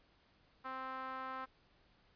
sawtooth tone with band-pass filter, 261.6 Hz, C4, in tune, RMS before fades -44 dBFS, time 0.64-1.46 s, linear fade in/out 20 ms, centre 1200 Hz, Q 3.2, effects pink hiss -70 dBFS RMS until 2.15 s + resampled to 11025 Hz

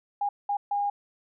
sine tone bursts at uneven times, 813 Hz, G#5, 37 cents flat, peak -24 dBFS, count 3, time 0.21-0.29 / 0.49-0.57 / 0.71-0.9 s, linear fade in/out 5 ms, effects none

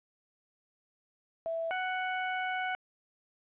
sine / 20% pulse tone pair in turn, 659.3 / 742.1 Hz, E5 / F#5, 0 / +5 cents, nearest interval major second, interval 205 cents, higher second, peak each -31 / -26 dBFS, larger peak second, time 1.46-1.71 / 1.71-2.75 s, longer second, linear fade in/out 0 ms, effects resampled to 8000 Hz + 11-bit

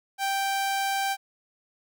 sawtooth tone, 784 Hz, G5, in tune, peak -21 dBFS, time 0.18-1.17 s, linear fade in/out 50 ms, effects none

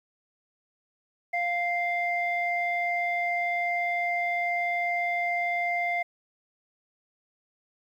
sine tone pair together, 698.5 / 2093 Hz, F5 / C7, 0 / 0 cents, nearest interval octave + perfect fifth, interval 1900 cents, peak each -27 dBFS, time 1.33-6.03 s, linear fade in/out 10 ms, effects tanh soft clip ceiling -18 dBFS + 10-bit

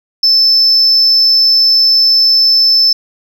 sine tone, 5274 Hz, E8, in tune, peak -4 dBFS, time 0.23-2.93 s, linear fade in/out 5 ms, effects tanh soft clip ceiling -3 dBFS + 7-bit

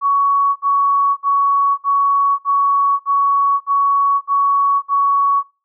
sine tone bursts, 1120 Hz, C#6, 18 cents sharp, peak -11 dBFS, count 9, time 0.01-5.432 s, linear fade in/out 50 ms, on 550 ms, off 59 ms, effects noise-tail reverb RT60 0.3 s tail -18 dB re dry

